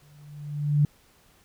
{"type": "tone with exponential growth", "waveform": "sine", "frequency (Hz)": 146.83, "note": "D3", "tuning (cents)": 0, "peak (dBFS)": -15, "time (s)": [0.02, 0.85], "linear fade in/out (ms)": 2, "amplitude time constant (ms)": 180, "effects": ["pink hiss -60 dBFS RMS until 1.44 s"]}